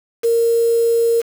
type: tone with quantisation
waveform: sine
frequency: 463.6 Hz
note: A#4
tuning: 10 cents flat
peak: -12 dBFS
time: 0.23-1.22 s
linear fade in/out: 20 ms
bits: 5
effects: none